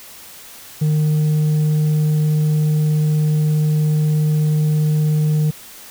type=tone with tanh clipping; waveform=triangle; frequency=152.8 Hz; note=D#3; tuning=31 cents flat; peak=-14 dBFS; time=0.81-5.51 s; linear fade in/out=10 ms; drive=8 dB; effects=white hiss -39 dBFS RMS until 5.9 s